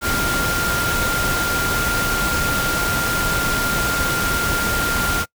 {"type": "tone in noise", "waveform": "sine", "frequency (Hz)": 1396.9, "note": "F6", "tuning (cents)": 0, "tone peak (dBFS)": -21, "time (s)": [0.01, 5.26], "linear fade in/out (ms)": 50, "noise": "pink", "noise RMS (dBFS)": -22, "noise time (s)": [0.01, 5.26], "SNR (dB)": -2, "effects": ["noise-tail reverb RT60 0.1 s tail -24 dB re dry"]}